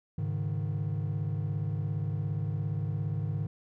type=chord; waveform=triangle; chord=Ab suspended fourth; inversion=none; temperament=just; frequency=103.83 / 138.43 / 155.74 Hz; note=Ab2 / Db3 / Eb3; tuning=0 / -2 / +2 cents; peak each=-30 / -33 / -31 dBFS; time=0.18-3.47 s; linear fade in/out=5 ms; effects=tanh soft clip ceiling -20 dBFS